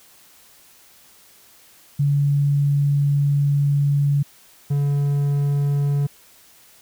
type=tone pair in turn; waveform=sine / triangle; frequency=142.6 / 142.6 Hz; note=C#3 / C#3; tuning=+49 / +49 cents; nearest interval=unison; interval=0 cents; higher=neither; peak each=-15 dBFS; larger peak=neither; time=1.99-4.23 / 4.7-6.07 s; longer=first; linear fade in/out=10 ms; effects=white hiss -51 dBFS RMS until 6.81 s